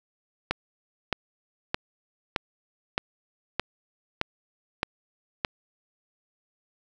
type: click train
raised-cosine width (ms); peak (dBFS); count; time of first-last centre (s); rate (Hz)
0.3; -8; 9; 0.51-5.448; 1.62
effects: none